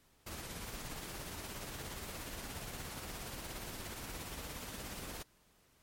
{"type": "noise with tremolo", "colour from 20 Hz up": "pink", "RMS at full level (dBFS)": -43, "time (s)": [0.26, 5.23], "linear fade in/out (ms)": 10, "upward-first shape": "triangle", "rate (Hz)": 17, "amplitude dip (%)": 40, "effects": ["pink hiss -69 dBFS RMS until 5.82 s", "MP3 64 kbps"]}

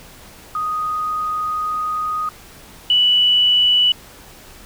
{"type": "tone pair in turn", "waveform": "sine", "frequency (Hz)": [1244.5, 2960], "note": ["D#6", "F#7"], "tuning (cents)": [0, 0], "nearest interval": "octave + minor third", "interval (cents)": 1500, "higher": "second", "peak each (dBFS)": [-19, -11], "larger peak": "second", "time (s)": [[0.55, 2.29], [2.9, 3.92]], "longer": "first", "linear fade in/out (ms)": 2, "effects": ["pink hiss -42 dBFS RMS until 4.65 s"]}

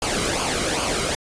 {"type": "noise with flanger", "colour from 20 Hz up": "pink", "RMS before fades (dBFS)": -23, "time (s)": [0.02, 1.15], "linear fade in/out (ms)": 2, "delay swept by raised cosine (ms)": [0.52, 1.16], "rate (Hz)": 2.5, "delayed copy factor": -0.6, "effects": ["resampled to 22050 Hz"]}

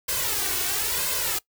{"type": "noise with flanger", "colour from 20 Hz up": "white", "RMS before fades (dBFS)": -26, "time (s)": [0.08, 1.39], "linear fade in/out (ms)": 10, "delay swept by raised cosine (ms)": [1.9, 2.73], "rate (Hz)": 1, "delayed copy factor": 0.8, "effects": ["noise-tail reverb RT60 0.1 s tail -21 dB re dry"]}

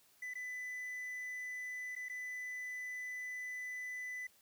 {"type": "tone with dropouts", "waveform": "triangle", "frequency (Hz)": 1998, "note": "B6", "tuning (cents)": 20, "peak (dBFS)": -39, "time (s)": [0.22, 4.27], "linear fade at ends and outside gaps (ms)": 5, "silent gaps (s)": [[0.338, 0.353], [1.953, 1.962], [2.086, 2.096]], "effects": ["white hiss -68 dBFS RMS until 4.41 s"]}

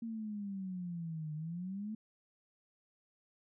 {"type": "exponential two-way sweep", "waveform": "sine", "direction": "down then up", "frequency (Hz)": [231.5, 151, 221.3], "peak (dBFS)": -38, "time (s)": [0.02, 1.95], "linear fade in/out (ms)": 5, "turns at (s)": 1.34, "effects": []}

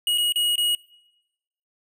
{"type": "tone with dropouts", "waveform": "square", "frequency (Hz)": 2896, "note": "F#7", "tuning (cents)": -38, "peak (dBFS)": -20, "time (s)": [0.07, 0.75], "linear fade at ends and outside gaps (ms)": 2, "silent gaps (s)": [[0.177, 0.181], [0.323, 0.358], [0.557, 0.579]], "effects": ["noise-tail reverb RT60 1.0 s tail -24 dB re dry"]}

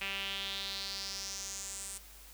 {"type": "tone with band-pass filter sweep", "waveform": "sawtooth", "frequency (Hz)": 196, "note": "G3", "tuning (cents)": 0, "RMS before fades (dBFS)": -40, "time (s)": [0.01, 1.98], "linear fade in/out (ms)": 5, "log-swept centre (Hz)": [2600, 8800], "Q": 4, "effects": ["added 50 Hz sine -55 dBFS peak until 2.33 s", "white hiss -55 dBFS RMS until 2.33 s"]}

